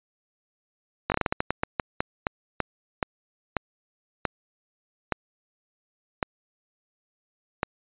slowing click train, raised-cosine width 0.5 ms, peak -8 dBFS, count 20, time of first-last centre 1.1-7.631 s, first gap 19 ms, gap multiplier 1.27, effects resampled to 8000 Hz

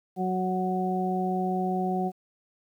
harmonic tone, 185 Hz, F#3, in tune, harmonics 1 / 2 / 3 / 4, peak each -28 / -31 / -40 / -29 dBFS, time 0.16-2.12 s, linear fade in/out 50 ms, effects 10-bit

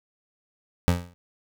25% pulse tone with exponential decay, 87.7 Hz, F2, 8 cents sharp, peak -11 dBFS, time 0.88-1.14 s, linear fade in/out 0 ms, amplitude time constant 55 ms, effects none

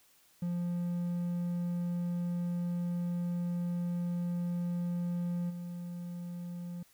triangle tone with level steps, 174.61 Hz, F3, in tune, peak -29 / -36 dBFS, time 0.42-6.83 s, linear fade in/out 5 ms, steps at 5.49 s, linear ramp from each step 20 ms, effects white hiss -65 dBFS RMS until 6.93 s

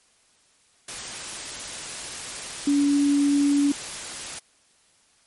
sine tone in noise, 284.8 Hz, C#4, 47 cents sharp, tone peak -17 dBFS, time 2.67-3.72 s, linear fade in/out 5 ms, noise white, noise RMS -34 dBFS, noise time 0.88-4.39 s, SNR +14 dB, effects white hiss -61 dBFS RMS until 5.26 s + MP3 48 kbps

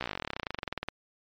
slowing click train, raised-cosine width 0.3 ms, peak -16 dBFS, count 29, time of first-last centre 0.01-0.886 s, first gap 15 ms, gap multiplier 1.05, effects low-pass 5000 Hz 12 dB/octave + MP3 64 kbps

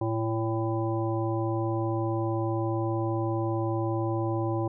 harmonic tone with a mistuned harmonic, 112.4 Hz, A2, 37 cents sharp, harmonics 1 / 3 / 5 / 7 / 9, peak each -29 / -29 / -35 / -36 / -38 dBFS, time 0.01-4.68 s, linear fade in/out 5 ms, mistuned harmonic 9, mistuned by -19 cents, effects none

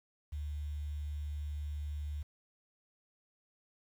sine tone with quantisation, 74 Hz, D2, 14 cents sharp, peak -36 dBFS, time 0.32-2.23 s, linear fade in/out 10 ms, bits 10, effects none

